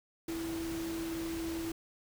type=tone in noise; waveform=sine; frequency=329.6 Hz; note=E4; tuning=in tune; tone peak=-35 dBFS; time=0.28-1.72 s; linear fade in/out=5 ms; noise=pink; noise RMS=-44 dBFS; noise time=0.28-1.72 s; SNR=+6 dB; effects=none